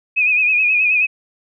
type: tone with vibrato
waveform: sine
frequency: 2500 Hz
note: D#7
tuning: 8 cents sharp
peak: -12 dBFS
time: 0.16-1.07 s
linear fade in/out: 20 ms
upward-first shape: sine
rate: 9.4 Hz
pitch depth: 59 cents each way
effects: none